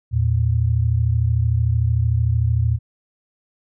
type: tone pair together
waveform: sine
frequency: 81.69 / 115 Hz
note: E2 / A#2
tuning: -15 / -23 cents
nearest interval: tritone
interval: 592 cents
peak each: -19 / -17 dBFS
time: 0.11-2.79 s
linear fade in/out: 50 ms
effects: none